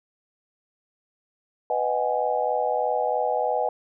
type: chord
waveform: sine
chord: G# minor seventh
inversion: first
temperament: just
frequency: 498.4 / 623 / 747.5 / 830.6 Hz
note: B4 / D#5 / F#5 / G#5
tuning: +16 / +2 / +17 / 0 cents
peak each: -27 dBFS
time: 1.7-3.69 s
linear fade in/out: 2 ms
effects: none